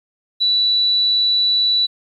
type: tone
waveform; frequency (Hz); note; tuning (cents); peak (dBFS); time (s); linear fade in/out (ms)
sine; 3951; B7; 0; -13; 0.4-1.87; 20
effects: 9-bit

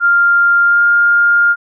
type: tone with pitch glide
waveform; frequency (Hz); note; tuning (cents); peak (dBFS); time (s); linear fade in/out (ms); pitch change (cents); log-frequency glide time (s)
sine; 1396.9 to 1408.2; F6 to F6; 0 to +14; -7; 0-1.56; 50; +14; 0.64-0.82
effects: none

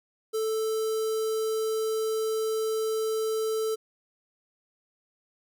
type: tone with notch filter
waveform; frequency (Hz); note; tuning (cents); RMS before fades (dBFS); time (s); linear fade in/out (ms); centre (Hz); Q
square; 440; A4; 0; -28; 0.33-3.76; 20; 2100; 0.68
effects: none

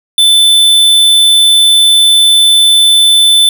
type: tone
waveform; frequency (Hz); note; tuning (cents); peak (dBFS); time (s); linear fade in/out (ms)
square; 3520; A7; 0; -4; 0.18-3.49; 2
effects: none

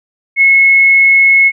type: tone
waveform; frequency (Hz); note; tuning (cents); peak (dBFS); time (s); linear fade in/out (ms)
sine; 2182; C#7; -28; -4; 0.36-1.52; 50
effects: none

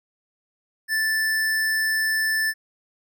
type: tone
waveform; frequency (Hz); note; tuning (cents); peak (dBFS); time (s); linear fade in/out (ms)
square; 1760; A6; 0; -21; 0.88-2.54; 50
effects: none

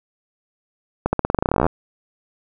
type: accelerating click train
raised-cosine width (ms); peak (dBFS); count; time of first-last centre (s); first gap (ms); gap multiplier
1; -3; 20; 1.06-1.665; 70; 0.9
effects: none

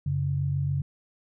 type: tone pair together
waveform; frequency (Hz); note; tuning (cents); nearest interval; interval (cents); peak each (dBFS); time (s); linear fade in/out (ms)
sine; 92.5 / 139.72; F#2 / C#3; 0 / +14; perfect fifth; 714; -30 / -25; 0.06-0.82; 5
effects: none

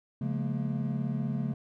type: chord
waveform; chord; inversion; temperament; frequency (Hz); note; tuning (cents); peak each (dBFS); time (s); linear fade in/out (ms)
triangle; Bb minor seventh; first; equal with one note detuned; 138.59 / 174.61 / 213 / 233.1; Db3 / F3 / Ab3 / Bb3; 0 / 0 / +44 / 0; -30 / -36 / -32 / -34; 0.21-1.54; 5
effects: none

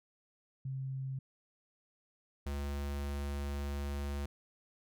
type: tone pair in turn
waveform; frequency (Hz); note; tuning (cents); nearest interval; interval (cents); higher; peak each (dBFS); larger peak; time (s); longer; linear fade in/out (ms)
sine / square; 133.2 / 71.05; C3 / C#2; +31 / +43; major seventh; 1088; first; -36 / -36; neither; 0.65-1.19 / 2.46-4.26; second; 5
effects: none

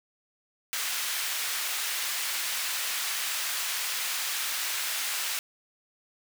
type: high-pass noise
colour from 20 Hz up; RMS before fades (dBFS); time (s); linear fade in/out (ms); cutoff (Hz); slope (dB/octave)
pink; -31; 0.73-5.39; 0; 1700; 12
effects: none

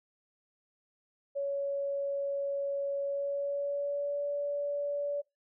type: tone with pitch glide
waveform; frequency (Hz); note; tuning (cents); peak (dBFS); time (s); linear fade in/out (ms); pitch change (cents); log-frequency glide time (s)
sine; 560 to 574.7; C#5 to D5; +18 to -38; -30; 1.35-5.22; 20; +44; 3.03-4.24
effects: noise-tail reverb RT60 0.2 s tail -23 dB re dry

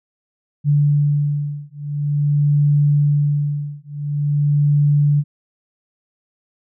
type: beating tone pair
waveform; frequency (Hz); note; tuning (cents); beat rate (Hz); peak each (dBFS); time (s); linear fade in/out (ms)
sine; 145.5 / 145.97; D3 / D3; -16 / -10; 0.47; -17; 0.64-5.24; 50
effects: none

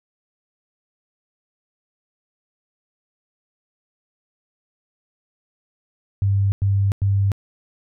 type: tone bursts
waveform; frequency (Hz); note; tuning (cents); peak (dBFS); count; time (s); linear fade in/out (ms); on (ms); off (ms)
sine; 99; G2; +18; -15; 3; 6.22-7.318; 0; 300; 99
effects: none

